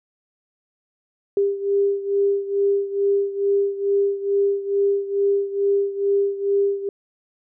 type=beating tone pair; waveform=sine; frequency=398.7 / 401 Hz; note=G4 / G4; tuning=+29 / +39 cents; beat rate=2.3 Hz; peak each=-19 / -23 dBFS; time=1.37-6.89 s; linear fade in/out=2 ms; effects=none